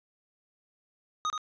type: tone with echo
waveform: square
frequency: 1244.5 Hz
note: D#6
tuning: in tune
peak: -28 dBFS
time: 1.25-1.3 s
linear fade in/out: 0 ms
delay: 78 ms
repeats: 1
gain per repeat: -4 dB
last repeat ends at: 1.378 s
effects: resampled to 16000 Hz